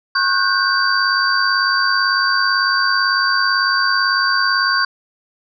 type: tone cluster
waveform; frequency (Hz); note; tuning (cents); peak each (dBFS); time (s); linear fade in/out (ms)
sine; 1090 / 1464 / 1562 / 4650; C#6 / F#6 / G6 / D8; -29 / -19 / -7 / -18; -19; 0.15-4.85; 5
effects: none